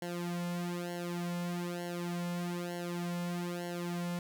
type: tone with flanger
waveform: sawtooth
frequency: 174.61 Hz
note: F3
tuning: in tune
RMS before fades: -37 dBFS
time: 0.02-4.19 s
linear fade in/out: 2 ms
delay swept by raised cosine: 0.81 to 2.61 ms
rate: 1.1 Hz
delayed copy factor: -0.95
effects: 12-bit